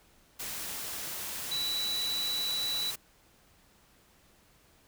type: tone in noise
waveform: sine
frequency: 3943 Hz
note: B7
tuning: 4 cents flat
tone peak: -30 dBFS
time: 1.51-2.91 s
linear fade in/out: 10 ms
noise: white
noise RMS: -38 dBFS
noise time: 0.39-2.96 s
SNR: +5 dB
effects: pink hiss -63 dBFS RMS until 4.87 s